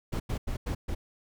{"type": "noise bursts at uneven times", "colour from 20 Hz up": "brown", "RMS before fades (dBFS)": -31, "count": 5, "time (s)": [[0.12, 0.2], [0.29, 0.38], [0.47, 0.57], [0.66, 0.75], [0.88, 0.95]], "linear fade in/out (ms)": 10, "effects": []}